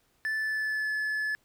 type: tone with pitch glide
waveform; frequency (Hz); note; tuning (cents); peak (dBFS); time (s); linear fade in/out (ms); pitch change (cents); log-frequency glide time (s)
triangle; 1753 to 1722.9; A6 to A6; -7 to -37; -26; 0.25-1.35; 0; -30; 0.36-0.92
effects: pink hiss -69 dBFS RMS until 1.44 s